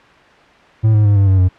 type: tone with pitch steps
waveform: triangle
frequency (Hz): 110 / 106.13 / 102.4 / 98.79 / 95.32 / 91.97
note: A2 / G#2 / G#2 / G2 / G2 / F#2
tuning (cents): 0 / +38 / -24 / +14 / -48 / -10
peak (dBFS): -6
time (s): 0.83-1.49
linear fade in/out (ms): 20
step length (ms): 110
effects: white hiss -44 dBFS RMS until 1.58 s + low-pass 2000 Hz 12 dB/octave